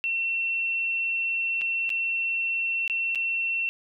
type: tone with dropouts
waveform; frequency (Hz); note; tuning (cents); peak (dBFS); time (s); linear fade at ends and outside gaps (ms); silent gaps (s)
sine; 2708; E7; +46; -24; 0.04-3.69; 0; 1.612-1.617 / 1.893-1.902 / 2.878-2.898 / 3.149-3.156
effects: none